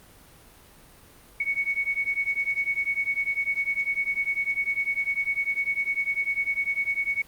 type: beating tone pair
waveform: sine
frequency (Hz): 2219 / 2229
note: C#7 / C#7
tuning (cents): +1 / +9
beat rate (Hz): 10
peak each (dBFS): -27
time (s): 1.4-7.22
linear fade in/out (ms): 5
effects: pink hiss -52 dBFS RMS until 7.27 s + Opus 32 kbps